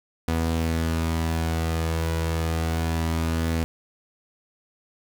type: tone pair together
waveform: sawtooth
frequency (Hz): 81.69 / 244.8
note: E2 / B3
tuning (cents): -15 / -15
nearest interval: octave + perfect fifth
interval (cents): 1900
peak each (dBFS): -19 / -28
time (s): 0.28-3.64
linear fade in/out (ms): 0
effects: none